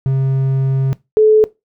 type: tone pair in turn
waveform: triangle / sine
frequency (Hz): 134.1 / 431.7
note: C3 / A4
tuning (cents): +43 / -33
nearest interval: octave + minor sixth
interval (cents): 2024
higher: second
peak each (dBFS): -10 / -6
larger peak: second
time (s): 0.06-0.93 / 1.17-1.44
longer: first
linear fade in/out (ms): 0
effects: noise-tail reverb RT60 0.2 s tail -19 dB re dry